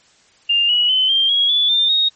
sine tone with pitch steps, 2803 / 2922 / 3046 / 3175 / 3310 / 3451 / 3597 / 3750 Hz, F7 / F#7 / F#7 / G7 / G#7 / A7 / A7 / A#7, +6 / -22 / +50 / +21 / -6 / -34 / +37 / +10 cents, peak -12 dBFS, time 0.49-2.09 s, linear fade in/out 10 ms, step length 200 ms, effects white hiss -53 dBFS RMS until 2.15 s + MP3 32 kbps

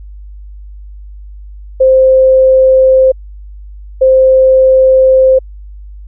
sine tone pair in turn, 523.3 / 523.3 Hz, C5 / C5, 0 / 0 cents, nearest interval unison, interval 0 cents, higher neither, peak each -3 dBFS, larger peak neither, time 1.8-3.12 / 4.01-5.39 s, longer second, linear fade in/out 10 ms, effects added 50 Hz sine -27 dBFS peak until 6.07 s

